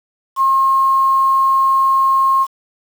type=tone with quantisation; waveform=sine; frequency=1073 Hz; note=C6; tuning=43 cents sharp; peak=-10 dBFS; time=0.36-2.47 s; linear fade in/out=50 ms; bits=6; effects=none